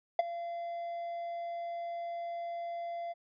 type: tone with ADSR envelope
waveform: triangle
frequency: 685 Hz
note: F5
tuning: 34 cents flat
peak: -18 dBFS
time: 0.19-3.14 s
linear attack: 3 ms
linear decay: 20 ms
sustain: -16 dB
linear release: 27 ms
effects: resampled to 11025 Hz

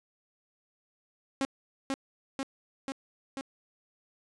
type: tone with echo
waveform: sawtooth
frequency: 270.7 Hz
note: C#4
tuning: 41 cents flat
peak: -23 dBFS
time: 1.41-1.45 s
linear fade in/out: 0 ms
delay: 490 ms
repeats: 4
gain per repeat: -2 dB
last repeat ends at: 3.41 s
effects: resampled to 22050 Hz

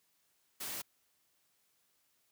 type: noise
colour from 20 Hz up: white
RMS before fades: -41 dBFS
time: 0.6-0.82 s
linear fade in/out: 10 ms
effects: white hiss -75 dBFS RMS until 2.31 s + high-pass 60 Hz 12 dB/octave

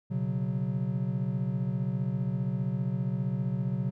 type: chord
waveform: triangle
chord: B suspended second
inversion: none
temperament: equal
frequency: 123.47 / 138.59 / 185 Hz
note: B2 / C#3 / F#3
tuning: 0 / 0 / 0 cents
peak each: -30 dBFS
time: 0.1-3.91 s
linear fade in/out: 20 ms
effects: none

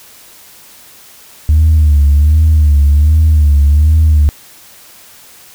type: tone with vibrato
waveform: sine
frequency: 75 Hz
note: D2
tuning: 37 cents sharp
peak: -3 dBFS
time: 1.49-4.29 s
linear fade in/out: 0 ms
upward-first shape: sine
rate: 1.3 Hz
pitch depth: 89 cents each way
effects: tanh soft clip ceiling -2 dBFS + white hiss -39 dBFS RMS until 5.54 s

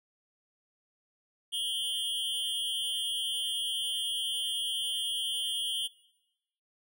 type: tone with amplitude modulation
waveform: square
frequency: 3149 Hz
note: G7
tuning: 7 cents sharp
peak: -27 dBFS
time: 1.52-5.88 s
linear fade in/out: 20 ms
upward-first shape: sine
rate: 260 Hz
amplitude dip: 90%
effects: noise-tail reverb RT60 0.9 s tail -18 dB re dry

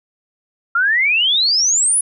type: exponential sweep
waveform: sine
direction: up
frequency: 1356 to 10548 Hz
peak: -12 dBFS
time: 0.75-2.01 s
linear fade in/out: 5 ms
effects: none

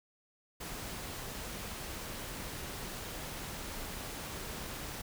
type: noise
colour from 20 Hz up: pink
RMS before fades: -42 dBFS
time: 0.6-5.02 s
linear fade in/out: 10 ms
effects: none

